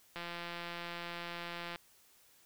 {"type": "click train", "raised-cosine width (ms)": 0.3, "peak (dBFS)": -26, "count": 276, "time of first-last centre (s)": [0.16, 1.759], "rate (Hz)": 172, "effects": ["white hiss -65 dBFS RMS until 2.45 s"]}